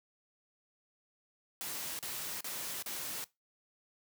white noise bursts, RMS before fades -40 dBFS, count 4, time 1.61-3.241 s, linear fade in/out 0 ms, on 380 ms, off 37 ms, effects noise-tail reverb RT60 0.2 s tail -20 dB re dry + high-pass 100 Hz 12 dB/octave

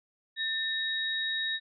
sine tone pair together, 1794 / 3795 Hz, A6 / A#7, +33 / +30 cents, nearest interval octave + minor second, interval 1297 cents, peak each -32 / -31 dBFS, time 0.36-1.6 s, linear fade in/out 50 ms, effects none

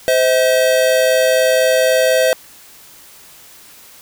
square tone pair together, 517 / 641 Hz, C5 / E5, -21 / -49 cents, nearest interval major third, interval 372 cents, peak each -14 / -15 dBFS, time 0.08-2.33 s, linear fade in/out 0 ms, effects white hiss -42 dBFS RMS until 4.01 s

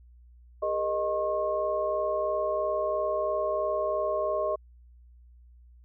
sine tone cluster, 407.4 / 470.4 / 619 / 1082 Hz, G#4 / A#4 / D#5 / C#6, -33 / +16 / -9 / -42 cents, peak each -34 / -36 / -27 / -33 dBFS, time 0.62-4.56 s, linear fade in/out 10 ms, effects added 60 Hz sine -51 dBFS peak until 5.84 s

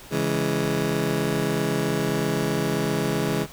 20% pulse chord, C# minor, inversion none, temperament just, 138.59 / 166.31 / 207.9 Hz, C#3 / E3 / G#3, 0 / +16 / +2 cents, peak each -22 dBFS, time 0.1-3.47 s, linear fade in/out 50 ms, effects pink hiss -44 dBFS RMS until 3.52 s

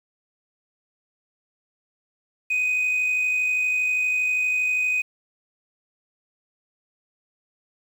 sine tone with amplitude modulation, 2500 Hz, D#7, 8 cents sharp, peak -16 dBFS, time 2.5-5.02 s, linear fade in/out 10 ms, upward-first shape sine, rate 52.5 Hz, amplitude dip 40%, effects tanh soft clip ceiling -18 dBFS + 8-bit

